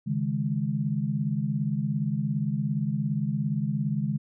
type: chord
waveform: sine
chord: C# suspended second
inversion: none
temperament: just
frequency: 138.59 / 155.92 / 207.9 Hz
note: C#3 / D#3 / G#3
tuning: 0 / +4 / +2 cents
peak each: -29 dBFS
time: 0.06-4.18 s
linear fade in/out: 20 ms
effects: none